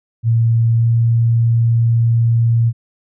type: tone with pitch glide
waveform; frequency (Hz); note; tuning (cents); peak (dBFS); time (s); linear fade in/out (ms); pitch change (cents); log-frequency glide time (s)
sine; 115.1 to 116.03; A#2 to A#2; -22 to -8; -10; 0.23-2.73; 50; +14; 0.77-0.85
effects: none